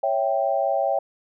sine chord, C# diminished, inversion none, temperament equal, 554.4 / 659.3 / 784 Hz, C#5 / E5 / G5, 0 / 0 / 0 cents, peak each -24 dBFS, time 0.03-0.99 s, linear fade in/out 5 ms, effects none

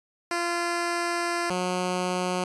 10% pulse tone pair in turn, 344.6 / 181.55 Hz, F4 / F#3, -23 / -33 cents, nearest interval major seventh, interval 1110 cents, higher first, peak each -17 dBFS, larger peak neither, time 0.31-1.5 / 1.5-2.44 s, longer first, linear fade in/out 2 ms, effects resampled to 24000 Hz

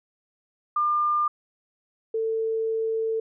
sine tone pair in turn, 1200 / 446.4 Hz, D6 / A4, +37 / +25 cents, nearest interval octave + perfect fourth, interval 1712 cents, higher first, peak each -20 / -23 dBFS, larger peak first, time 0.76-1.28 / 2.14-3.2 s, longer second, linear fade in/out 5 ms, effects none

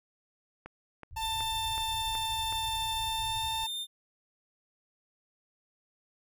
click train, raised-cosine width 0.5 ms, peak -28 dBFS, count 6, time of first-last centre 0.66-2.526 s, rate 2.68 Hz
pink low-pass noise, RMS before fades -45 dBFS, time 1.11-3.64 s, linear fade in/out 0 ms, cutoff 120 Hz, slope 96 dB/octave
45% pulse tone, 890 Hz, A5, 20 cents sharp, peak -33 dBFS, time 1.16-3.67 s, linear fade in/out 10 ms
45% pulse tone with pitch glide, 3572 to 3614 Hz, A7 to A7, +25 to +46 cents, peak -33 dBFS, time 1.19-3.87 s, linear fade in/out 50 ms, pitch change +21 cents, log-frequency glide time 2.92-3.48 s
effects none

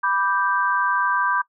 sine chord, G major, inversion first, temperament equal, 987.8 / 1174.7 / 1568 Hz, B5 / D6 / G6, 0 / 0 / 0 cents, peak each -23 / -23 / -22 dBFS, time 0.03-1.42 s, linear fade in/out 10 ms, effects noise-tail reverb RT60 0.1 s tail -20 dB re dry

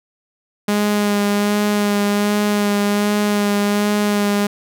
sawtooth tone with vibrato, 205.8 Hz, G#3, 16 cents flat, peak -11 dBFS, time 0.68-4.47 s, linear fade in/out 5 ms, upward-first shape sine, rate 1.3 Hz, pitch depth 17 cents each way, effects none

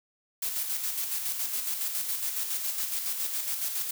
blue noise with tremolo, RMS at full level -30 dBFS, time 0.42-3.91 s, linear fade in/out 5 ms, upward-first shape square, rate 7.2 Hz, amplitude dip 40%, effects none

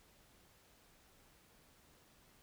silence, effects pink hiss -67 dBFS RMS until 2.42 s

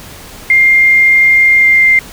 sine tone with pitch glide, 2111 to 2099 Hz, C7 to C7, +15 to +5 cents, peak -4 dBFS, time 0.5-1.99 s, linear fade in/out 2 ms, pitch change -10 cents, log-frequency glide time 1.6-1.66 s, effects pink hiss -32 dBFS RMS until 2.12 s

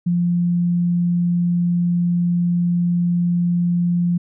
sine tone, 174.3 Hz, F3, 3 cents flat, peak -15 dBFS, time 0.06-4.18 s, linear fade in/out 10 ms, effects none

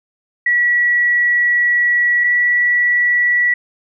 sine tone pair in turn, 1935 / 1946.2 Hz, B6 / B6, -36 / -26 cents, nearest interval unison, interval 10 cents, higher second, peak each -11 dBFS, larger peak neither, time 0.46-2.24 / 2.24-3.54 s, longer first, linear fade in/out 5 ms, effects none

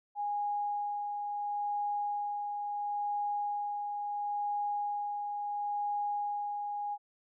sine tone with tremolo, 823 Hz, G#5, 16 cents flat, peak -30 dBFS, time 0.15-6.98 s, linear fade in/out 50 ms, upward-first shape sine, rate 0.73 Hz, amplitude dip 35%, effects none

